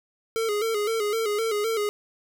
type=tone with vibrato; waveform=square; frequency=433 Hz; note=A4; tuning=28 cents flat; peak=-24 dBFS; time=0.36-1.89 s; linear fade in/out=0 ms; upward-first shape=square; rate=3.9 Hz; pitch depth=74 cents each way; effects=none